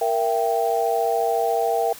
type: chord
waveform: sine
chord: E diminished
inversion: second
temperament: equal with one note detuned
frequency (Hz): 466.2 / 670 / 784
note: Bb4 / E5 / G5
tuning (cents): 0 / +28 / 0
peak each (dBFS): -23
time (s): 0.01-1.93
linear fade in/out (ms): 5
effects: white hiss -41 dBFS RMS until 1.99 s